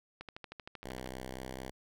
click train, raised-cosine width 0.3 ms, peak -28 dBFS, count 12, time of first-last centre 0.21-1.063 s, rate 12.9 Hz
5% pulse tone with pitch glide, 64 to 64.86 Hz, C2 to C2, -38 to -15 cents, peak -30 dBFS, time 0.84-1.71 s, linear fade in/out 10 ms, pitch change +23 cents, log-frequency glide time 1.07-1.6 s
effects none

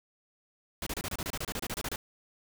pink noise bursts, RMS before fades -35 dBFS, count 16, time 0.82-1.96 s, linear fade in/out 2 ms, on 45 ms, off 28 ms, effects none

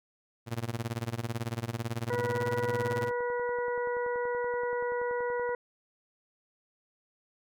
sawtooth tone with tremolo, 116.5 Hz, A#2, 1 cent flat, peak -25 dBFS, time 0.46-3.11 s, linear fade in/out 50 ms, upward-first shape sine, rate 18 Hz, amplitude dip 95%
harmonic tone, 485.7 Hz, B4, 29 cents flat, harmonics 1 / 2 / 3 / 4, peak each -30 / -36 / -40 / -42 dBFS, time 2.1-5.55 s, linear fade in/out 2 ms
click train, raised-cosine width 1 ms, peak -32 dBFS, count 30, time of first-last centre 2.73-5.492 s, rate 10.5 Hz
effects none

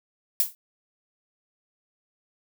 violet noise with exponential decay, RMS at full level -18 dBFS, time 0.4-0.55 s, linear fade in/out 1 ms, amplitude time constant 32 ms, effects none

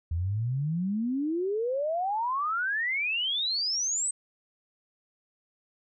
sine exponential sweep, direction up, 79.3 to 8310 Hz, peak -26 dBFS, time 0.11-4.11 s, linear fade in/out 5 ms, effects none

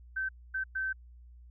sine tone bursts at uneven times, 1544 Hz, G6, 27 cents flat, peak -30 dBFS, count 3, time 0.16-0.29 / 0.54-0.64 / 0.75-0.93 s, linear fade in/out 10 ms, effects added 60 Hz sine -50 dBFS peak until 1.5 s

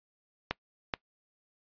clicks, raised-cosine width 0.3 ms, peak -13 dBFS, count 2, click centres 0.51 / 0.938 s, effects noise-tail reverb RT60 0.1 s tail -23 dB re dry + resampled to 11025 Hz

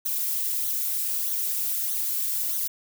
violet noise with flanger, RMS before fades -27 dBFS, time 0.05-2.68 s, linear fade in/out 10 ms, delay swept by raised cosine 0.39 to 3.89 ms, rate 1.6 Hz, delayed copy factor -0.8, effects none

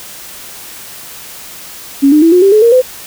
sine tone with pitch steps, 277.2 / 302.3 / 329.6 / 359.5 / 392 / 427.5 / 466.2 / 508.4 Hz, C#4 / D#4 / E4 / F#4 / G4 / A4 / A#4 / C5, 0 / -50 / 0 / -50 / 0 / -50 / 0 / -50 cents, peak -3 dBFS, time 2.02-2.82 s, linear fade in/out 20 ms, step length 100 ms, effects white hiss -30 dBFS RMS until 3.06 s

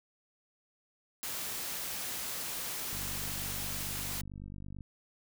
white noise, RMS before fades -38 dBFS, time 1.23-4.21 s, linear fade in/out 0 ms
click train, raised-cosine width 5 ms, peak -33 dBFS, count 93, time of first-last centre 2.93-4.808 s, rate 49 Hz
effects none

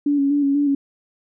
sine tone with vibrato, 283.3 Hz, C#4, 38 cents sharp, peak -15 dBFS, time 0.06-0.75 s, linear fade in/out 5 ms, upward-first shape square, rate 4.1 Hz, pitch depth 31 cents each way, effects none

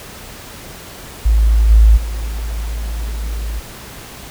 sine tone with level steps, 54.5 Hz, A1, 16 cents flat, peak -8 / -4 / -19 dBFS, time 1.25-3.6 s, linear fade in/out 10 ms, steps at 1.69 / 1.96 s, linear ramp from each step 20 ms, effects pink hiss -34 dBFS RMS until 4.3 s

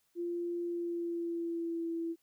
sine tone with pitch glide, 345.8 to 332.7 Hz, F4 to E4, -17 to +16 cents, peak -33 dBFS, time 0.15-2.16 s, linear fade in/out 50 ms, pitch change -67 cents, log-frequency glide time 0.64-1.89 s, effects white hiss -75 dBFS RMS until 2.22 s

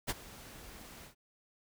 pink noise with ADSR envelope, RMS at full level -32 dBFS, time 0.07-1.15 s, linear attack 27 ms, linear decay 33 ms, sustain -19 dB, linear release 110 ms, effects none

